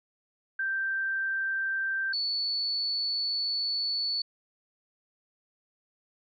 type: tone pair in turn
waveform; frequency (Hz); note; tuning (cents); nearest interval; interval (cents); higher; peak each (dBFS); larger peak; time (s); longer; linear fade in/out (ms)
sine; 1568 / 4447; G6 / C#8; 0 / +5; octave + tritone; 1805; second; -27; neither; 0.59-2.13 / 2.13-4.22; second; 5
effects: none